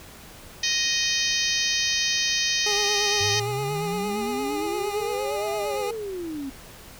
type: harmonic tone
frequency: 622.3 Hz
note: D#5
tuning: in tune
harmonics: 3 / 4 / 5 / 6 / 7 / 8 / 9 / 10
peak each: -30 / -30 / -30 / -30 / -30 / -30 / -30 / -30 dBFS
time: 0.63-3.4 s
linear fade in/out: 5 ms
type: tone with vibrato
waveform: 25% pulse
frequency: 411.6 Hz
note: G#4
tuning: 16 cents flat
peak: -23 dBFS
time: 2.66-5.91 s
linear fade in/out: 5 ms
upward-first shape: sine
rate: 8.7 Hz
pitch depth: 37 cents each way
type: exponential two-way sweep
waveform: sine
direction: up then down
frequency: 95.2 to 676 to 263.4 Hz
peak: -29 dBFS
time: 3.2-6.5 s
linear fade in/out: 10 ms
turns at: 5.52 s
effects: pink hiss -45 dBFS RMS until 6.99 s